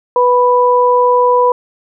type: tone pair together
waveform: sine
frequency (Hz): 493.4 / 987.8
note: B4 / B5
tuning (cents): -2 / 0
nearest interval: octave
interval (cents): 1202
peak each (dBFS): -10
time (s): 0.16-1.52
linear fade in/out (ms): 2
effects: none